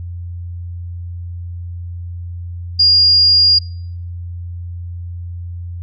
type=tone; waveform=sine; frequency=4831 Hz; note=D8; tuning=48 cents sharp; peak=-7 dBFS; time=2.79-3.59 s; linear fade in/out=10 ms; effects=noise-tail reverb RT60 0.6 s tail -24 dB re dry + added 87 Hz sine -24 dBFS peak until 5.82 s